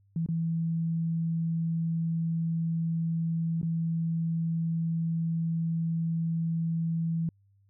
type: tone with dropouts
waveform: sine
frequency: 164.81 Hz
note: E3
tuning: in tune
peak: -26 dBFS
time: 0.16-7.29 s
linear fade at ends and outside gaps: 2 ms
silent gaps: 0.262-0.287 / 3.615-3.629 s
effects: added 99 Hz sine -61 dBFS peak until 7.69 s